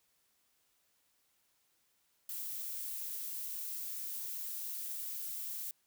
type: noise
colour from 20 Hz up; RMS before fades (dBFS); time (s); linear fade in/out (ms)
violet; -41; 2.29-5.71; 2
effects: white hiss -75 dBFS RMS until 5.86 s